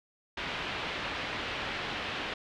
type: low-pass noise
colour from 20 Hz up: white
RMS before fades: -36 dBFS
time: 0.37-2.34 s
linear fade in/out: 5 ms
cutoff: 3300 Hz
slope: 24 dB/octave
effects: none